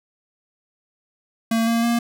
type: tone with pitch steps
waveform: square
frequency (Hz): 227 / 231 / 235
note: A#3 / A#3 / A#3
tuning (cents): -46 / -16 / +14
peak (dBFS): -18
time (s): 1.51-1.99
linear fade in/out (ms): 5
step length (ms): 160
effects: none